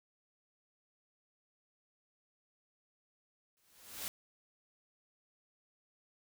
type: noise with exponential growth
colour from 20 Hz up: white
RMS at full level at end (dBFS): -38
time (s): 3.57-4.08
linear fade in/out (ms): 0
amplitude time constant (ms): 110
effects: none